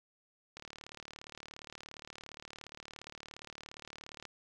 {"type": "click train", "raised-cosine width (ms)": 0.2, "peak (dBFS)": -29, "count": 138, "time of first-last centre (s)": [0.57, 4.253], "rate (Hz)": 37.2, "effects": []}